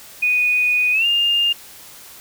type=tone with pitch glide; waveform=sine; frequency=2476 to 2812 Hz; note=D#7 to F7; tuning=-9 to +11 cents; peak=-14 dBFS; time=0.22-1.53 s; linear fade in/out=10 ms; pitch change=+220 cents; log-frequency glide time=0.92-1.06 s; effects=white hiss -41 dBFS RMS until 2.2 s